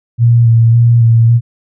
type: tone with vibrato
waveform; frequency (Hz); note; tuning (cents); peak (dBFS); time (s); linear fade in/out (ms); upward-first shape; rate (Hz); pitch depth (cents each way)
sine; 116.5; A#2; -1; -4; 0.18-1.41; 50; square; 1.8; 22
effects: none